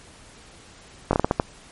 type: slowing click train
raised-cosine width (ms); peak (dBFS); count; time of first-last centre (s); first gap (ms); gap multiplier
1; -4; 7; 1.11-1.399; 21; 1.33
effects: pink hiss -48 dBFS RMS until 1.71 s + MP3 48 kbps